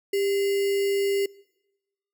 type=tone with sample-and-hold; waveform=sine; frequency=397.3 Hz; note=G4; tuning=23 cents sharp; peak=-21 dBFS; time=0.13-1.26 s; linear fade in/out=5 ms; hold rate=2450 Hz; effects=noise-tail reverb RT60 1.0 s tail -24 dB re dry